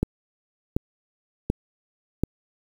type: click train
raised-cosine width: 3 ms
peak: -8 dBFS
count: 4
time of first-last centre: 0.03-2.236 s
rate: 1.36 Hz
effects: 7-bit